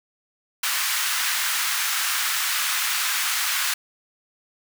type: high-pass noise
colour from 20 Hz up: pink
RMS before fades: -24 dBFS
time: 0.63-3.74 s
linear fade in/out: 5 ms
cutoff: 1200 Hz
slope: 24 dB/octave
effects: none